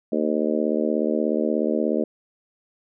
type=harmonic tone; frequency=76.7 Hz; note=D#2; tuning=24 cents flat; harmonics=3 / 4 / 5 / 6 / 7 / 8; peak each=-25 / -26 / -27 / -28 / -28 / -29 dBFS; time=0.12-2.04 s; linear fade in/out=5 ms; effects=none